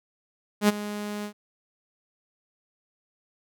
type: tone with ADSR envelope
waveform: sawtooth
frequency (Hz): 207.7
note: G#3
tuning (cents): 0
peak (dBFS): -11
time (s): 0.61-1.33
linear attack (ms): 76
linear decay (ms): 22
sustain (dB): -16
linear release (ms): 87
effects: none